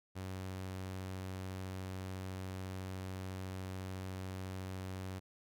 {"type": "tone with vibrato", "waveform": "sawtooth", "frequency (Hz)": 93.9, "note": "F#2", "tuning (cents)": 26, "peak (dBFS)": -37, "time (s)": [0.15, 5.2], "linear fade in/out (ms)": 20, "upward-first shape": "triangle", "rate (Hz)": 20, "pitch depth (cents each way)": 25, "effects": []}